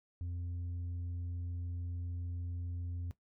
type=tone; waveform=sine; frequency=87.31 Hz; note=F2; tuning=in tune; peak=-34 dBFS; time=0.21-3.11 s; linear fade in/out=0 ms; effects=noise-tail reverb RT60 0.1 s tail -18 dB re dry + tanh soft clip ceiling -36 dBFS